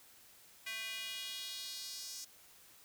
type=tone with high-pass filter sweep; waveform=square; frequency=222 Hz; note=A3; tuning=16 cents sharp; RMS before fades=-44 dBFS; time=0.66-2.25 s; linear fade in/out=10 ms; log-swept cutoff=2200 to 5800 Hz; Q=2.6; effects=white hiss -61 dBFS RMS until 2.84 s